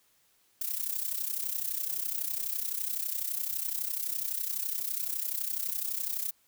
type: noise with amplitude modulation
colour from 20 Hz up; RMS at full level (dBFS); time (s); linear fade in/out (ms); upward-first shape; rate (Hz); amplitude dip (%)
violet; -30; 0.61-6.31; 5; sine; 31.9; 75
effects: white hiss -68 dBFS RMS until 6.47 s